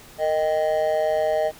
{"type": "tone with amplitude modulation", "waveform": "triangle", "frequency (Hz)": 622.3, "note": "D#5", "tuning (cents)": 0, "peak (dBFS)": -13, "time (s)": [0.18, 1.52], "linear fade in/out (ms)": 50, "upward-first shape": "sine", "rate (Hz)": 162, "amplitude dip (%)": 90, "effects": ["pink hiss -46 dBFS RMS until 1.59 s"]}